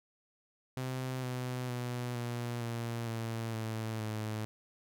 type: tone with pitch steps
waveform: sawtooth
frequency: 129.1 / 125.93 / 122.84 / 119.83 / 116.89 / 114.02 / 111.23 / 108.5 Hz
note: C3 / B2 / B2 / A#2 / A#2 / A#2 / A2 / A2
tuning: -23 / +34 / -9 / +48 / +5 / -38 / +19 / -24 cents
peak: -31 dBFS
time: 0.77-4.45 s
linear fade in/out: 0 ms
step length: 460 ms
effects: none